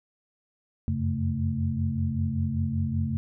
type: tone cluster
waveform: sine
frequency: 88.1 / 93.3 / 135.9 / 222.2 Hz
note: F2 / F#2 / C#3 / A3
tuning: +16 / +15 / -34 / +17 cents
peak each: -30 dBFS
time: 0.88-3.17 s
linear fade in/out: 0 ms
effects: none